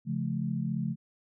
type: chord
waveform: sine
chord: Db augmented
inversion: none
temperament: just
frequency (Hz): 138.59 / 173.24 / 216.5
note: Db3 / F3 / A3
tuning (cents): 0 / -14 / -28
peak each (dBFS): -33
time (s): 0.05-0.96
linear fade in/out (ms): 50
effects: none